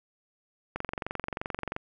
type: click train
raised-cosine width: 0.5 ms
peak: -17 dBFS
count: 24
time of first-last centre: 0.76-1.764 s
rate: 22.9 Hz
effects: none